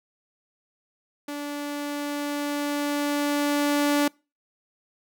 sawtooth tone with level ramp, 290 Hz, D4, 22 cents flat, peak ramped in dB -27 to -15 dBFS, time 1.28-4.08 s, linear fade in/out 5 ms, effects noise-tail reverb RT60 0.3 s tail -26 dB re dry

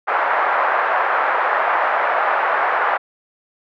pink band-pass noise, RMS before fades -18 dBFS, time 0.07-2.98 s, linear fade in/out 20 ms, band 650 to 1700 Hz, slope 24 dB/octave, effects none

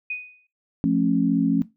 sine tone with exponential decay, 2489 Hz, D#7, in tune, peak -24 dBFS, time 0.1-0.47 s, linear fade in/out 5 ms, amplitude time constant 80 ms
sine chord, F augmented, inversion none, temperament just, 174.61 / 218.3 / 272.8 Hz, F3 / A3 / C#4, 0 / -13 / -28 cents, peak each -23 / -23 / -20 dBFS, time 0.84-1.62 s, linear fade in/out 0 ms
effects noise-tail reverb RT60 0.2 s tail -17 dB re dry

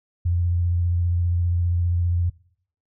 sine tone with vibrato, 87 Hz, F2, 6 cents flat, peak -18 dBFS, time 0.25-2.3 s, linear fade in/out 10 ms, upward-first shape sine, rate 15 Hz, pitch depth 21 cents each way, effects noise-tail reverb RT60 0.6 s tail -21 dB re dry

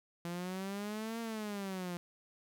sawtooth exponential two-way sweep, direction up then down, 170 to 231.7 to 172.8 Hz, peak -34 dBFS, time 0.25-1.97 s, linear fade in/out 0 ms, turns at 1.2 s, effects none

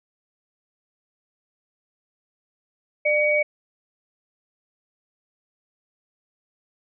sine tone pair together, 597.8 / 2257 Hz, D5 / C#7, +31 / +31 cents, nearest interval octave + major seventh, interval 2300 cents, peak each -20 dBFS, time 3.05-3.43 s, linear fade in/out 10 ms, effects none

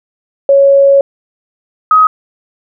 sine tone pair in turn, 554.4 / 1263.4 Hz, C#5 / D#6, 0 / +26 cents, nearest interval octave + major second, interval 1426 cents, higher second, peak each -3 dBFS, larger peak neither, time 0.49-1.01 / 1.91-2.07 s, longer first, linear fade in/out 2 ms, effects none

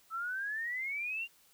sine exponential sweep, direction up, 1300 to 2822 Hz, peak -34 dBFS, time 0.1-1.28 s, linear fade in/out 50 ms, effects white hiss -65 dBFS RMS until 1.53 s

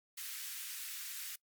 white high-pass noise, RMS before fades -44 dBFS, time 0.17-1.36 s, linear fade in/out 10 ms, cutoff 1500 Hz, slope 24 dB/octave, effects noise-tail reverb RT60 0.1 s tail -22 dB re dry + Opus 48 kbps

